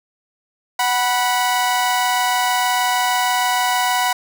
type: tone pair together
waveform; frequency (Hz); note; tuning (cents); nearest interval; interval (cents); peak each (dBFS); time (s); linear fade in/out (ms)
sawtooth; 741.6 / 980; F#5 / B5; +4 / -14; perfect fourth; 482; -15; 0.79-4.13; 5
effects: none